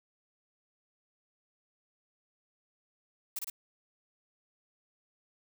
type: noise with echo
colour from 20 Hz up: blue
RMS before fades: -35 dBFS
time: 3.36-3.39 s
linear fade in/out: 5 ms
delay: 55 ms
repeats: 2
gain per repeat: -2 dB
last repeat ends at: 3.5 s
effects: none